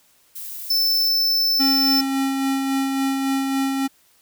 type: noise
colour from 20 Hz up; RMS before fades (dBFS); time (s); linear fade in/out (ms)
violet; -33; 0.35-1.09; 10
type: tone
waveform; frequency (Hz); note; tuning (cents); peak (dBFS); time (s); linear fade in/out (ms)
square; 5290; E8; +5; -17; 0.7-2.01; 5
type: tone with tremolo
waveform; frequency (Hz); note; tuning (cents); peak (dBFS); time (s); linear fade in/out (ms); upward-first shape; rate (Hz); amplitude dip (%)
square; 270; C#4; -45; -19; 1.59-3.88; 20; sine; 3.6; 30
effects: white hiss -58 dBFS RMS until 4.21 s